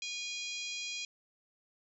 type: harmonic tone with a mistuned harmonic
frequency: 817 Hz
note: G#5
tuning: 29 cents flat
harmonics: 3 / 4 / 5 / 6 / 7 / 8 / 9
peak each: -41 / -43 / -45 / -47 / -48 / -49 / -50 dBFS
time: 0.02-1.05 s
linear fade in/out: 2 ms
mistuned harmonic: 9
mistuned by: -26 cents
effects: none